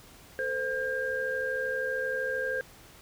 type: tone cluster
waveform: sine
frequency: 445.2 / 518 / 1604 Hz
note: A4 / C5 / G6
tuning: +20 / -17 / +39 cents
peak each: -37 / -32 / -31 dBFS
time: 0.39-2.61 s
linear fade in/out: 0 ms
effects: pink hiss -53 dBFS RMS until 3.01 s